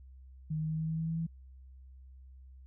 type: tone with pitch steps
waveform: sine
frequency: 155.56 / 156.82 / 158.1 / 159.38 / 160.67 / 161.98 / 163.29 / 164.62 Hz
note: D#3 / D#3 / D#3 / D#3 / E3 / E3 / E3 / E3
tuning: 0 / +14 / +28 / +42 / -44 / -30 / -16 / -2 cents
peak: -31 dBFS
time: 0.5-1.268 s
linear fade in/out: 10 ms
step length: 96 ms
effects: added 65 Hz sine -50 dBFS peak until 2.66 s